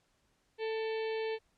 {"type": "harmonic tone with a mistuned harmonic", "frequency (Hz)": 442.5, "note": "A4", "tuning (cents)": 10, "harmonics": [1, 2, 4, 5, 6, 7, 8, 9, 10], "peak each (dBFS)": [-33, -44, -47, -48, -49, -52, -55, -56, -55], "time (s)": [0.58, 1.39], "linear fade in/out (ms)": 50, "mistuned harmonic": 5, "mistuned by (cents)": 38, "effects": ["pink hiss -74 dBFS RMS until 1.57 s", "low-pass 9000 Hz 12 dB/octave"]}